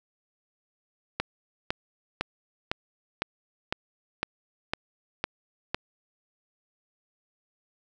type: click train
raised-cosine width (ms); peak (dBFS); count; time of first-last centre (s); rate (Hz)
0.3; -10; 10; 1.2-5.745; 1.98
effects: none